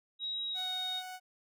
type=tone with pitch glide; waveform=sine; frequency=3826 to 3732 Hz; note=A#7 to A#7; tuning=+44 to +1 cents; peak=-34 dBFS; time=0.19-1.03 s; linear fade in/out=50 ms; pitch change=-43 cents; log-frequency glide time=0.48-0.7 s
type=tone; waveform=sawtooth; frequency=740 Hz; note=F#5; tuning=in tune; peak=-38 dBFS; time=0.54-1.2 s; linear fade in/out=50 ms
effects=none